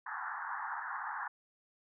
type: band-pass noise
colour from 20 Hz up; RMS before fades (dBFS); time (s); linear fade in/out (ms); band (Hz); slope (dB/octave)
pink; -40; 0.06-1.28; 5; 790 to 1800; 96
effects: none